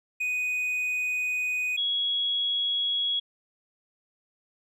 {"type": "tone pair in turn", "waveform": ["triangle", "sine"], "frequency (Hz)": [2490, 3333], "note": ["D#7", "G#7"], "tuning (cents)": [1, 5], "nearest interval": "perfect fourth", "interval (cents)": 504, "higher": "second", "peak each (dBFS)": [-24, -24], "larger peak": "neither", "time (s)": [[0.2, 1.77], [1.77, 3.2]], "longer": "first", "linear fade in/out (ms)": 10, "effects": []}